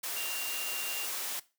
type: tone in noise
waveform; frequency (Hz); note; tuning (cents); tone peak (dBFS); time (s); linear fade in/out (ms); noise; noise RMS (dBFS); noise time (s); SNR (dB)
sine; 2780; F7; -9; -36; 0.16-1.06; 10; white; -36; 0.03-1.4; -3
effects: noise-tail reverb RT60 0.3 s tail -19 dB re dry + high-pass 400 Hz 12 dB/octave